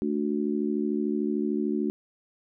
harmonic tone, 73.42 Hz, D2, in tune, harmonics 3 / 4 / 5, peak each -28 / -29 / -30 dBFS, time 0.02-1.9 s, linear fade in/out 0 ms, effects none

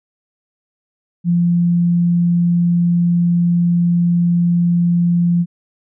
sine tone, 173 Hz, F3, 16 cents flat, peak -11 dBFS, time 1.24-5.46 s, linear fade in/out 50 ms, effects none

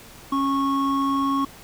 triangle tone pair together, 275 / 1100 Hz, C#4 / C#6, -14 / -14 cents, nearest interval 2 octaves, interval 2400 cents, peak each -20 / -21 dBFS, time 0.32-1.45 s, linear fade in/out 5 ms, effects pink hiss -45 dBFS RMS until 1.63 s

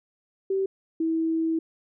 sine tone pair in turn, 386 / 324.6 Hz, G4 / E4, -27 / -27 cents, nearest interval minor third, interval 300 cents, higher first, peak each -22 dBFS, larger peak neither, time 0.5-0.66 / 1-1.59 s, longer second, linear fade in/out 5 ms, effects none

